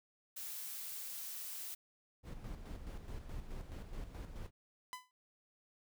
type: noise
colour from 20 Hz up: blue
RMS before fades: -45 dBFS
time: 0.36-1.75 s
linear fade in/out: 10 ms
type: noise with tremolo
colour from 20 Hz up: brown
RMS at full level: -44 dBFS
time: 2.23-4.51 s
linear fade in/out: 50 ms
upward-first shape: square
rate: 4.7 Hz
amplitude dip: 50%
type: tone with exponential decay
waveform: sawtooth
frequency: 1006 Hz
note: B5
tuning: 32 cents sharp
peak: -36 dBFS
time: 4.93-5.11 s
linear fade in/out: 0 ms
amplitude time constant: 37 ms
effects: none